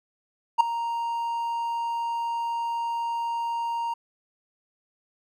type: tone with ADSR envelope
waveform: triangle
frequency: 932 Hz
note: A#5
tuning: 1 cent flat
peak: -9 dBFS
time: 0.58-3.94 s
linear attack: 25 ms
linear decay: 5 ms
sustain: -15 dB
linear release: 8 ms
effects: none